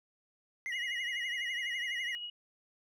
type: tone with vibrato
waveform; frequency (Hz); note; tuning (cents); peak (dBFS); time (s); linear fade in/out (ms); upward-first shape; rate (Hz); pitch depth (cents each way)
triangle; 2000; B6; +21; -33; 0.66-2.15; 0; triangle; 12; 130
type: tone with tremolo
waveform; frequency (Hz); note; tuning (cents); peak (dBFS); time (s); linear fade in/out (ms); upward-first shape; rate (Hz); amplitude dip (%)
sine; 2900; F#7; -35; -37; 0.72-2.3; 5; sine; 12; 35
effects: none